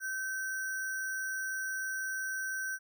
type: tone with sample-and-hold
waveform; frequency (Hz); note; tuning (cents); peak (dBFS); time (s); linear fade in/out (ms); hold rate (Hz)
sine; 1543; G6; -28; -33; 0-2.79; 50; 7350
effects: none

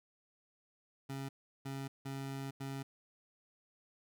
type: tone bursts at uneven times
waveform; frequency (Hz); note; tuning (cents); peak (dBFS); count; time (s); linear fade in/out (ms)
25% pulse; 136.3; C#3; -29; -36; 4; 1.09-1.29 / 1.65-1.88 / 2.05-2.51 / 2.6-2.83; 10
effects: none

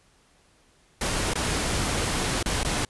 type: noise with dropouts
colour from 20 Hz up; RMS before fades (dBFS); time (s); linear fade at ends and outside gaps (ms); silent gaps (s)
pink; -26; 1.01-2.85; 2; 1.336-1.355 / 2.428-2.459 / 2.633-2.648
effects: pink hiss -61 dBFS RMS until 2.89 s + resampled to 24000 Hz

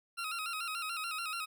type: tone with vibrato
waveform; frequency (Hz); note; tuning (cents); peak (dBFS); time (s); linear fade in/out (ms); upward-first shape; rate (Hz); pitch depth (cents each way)
20% pulse; 1318.5; E6; 0; -31; 0.17-1.46; 20; square; 6.9; 72
effects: none

